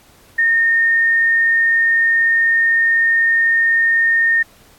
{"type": "tone", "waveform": "sine", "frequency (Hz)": 1832, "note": "A#6", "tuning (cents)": -31, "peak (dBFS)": -11, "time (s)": [0.38, 4.43], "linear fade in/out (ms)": 10, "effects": ["pink hiss -49 dBFS RMS until 4.78 s", "AAC 64 kbps"]}